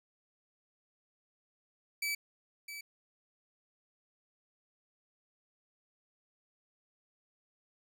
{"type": "tone with echo", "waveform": "sawtooth", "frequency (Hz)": 2302, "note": "D7", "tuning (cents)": -35, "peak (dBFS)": -29, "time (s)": [2.02, 2.15], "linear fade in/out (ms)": 5, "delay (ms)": 660, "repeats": 1, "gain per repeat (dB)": -10, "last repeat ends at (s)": 2.81, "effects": []}